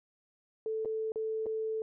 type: tone with dropouts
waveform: sine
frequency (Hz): 440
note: A4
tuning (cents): 0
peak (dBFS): -31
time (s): 0.66-1.82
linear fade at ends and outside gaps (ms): 1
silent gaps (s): 0.849-0.856 / 1.12-1.158 / 1.459-1.465
effects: none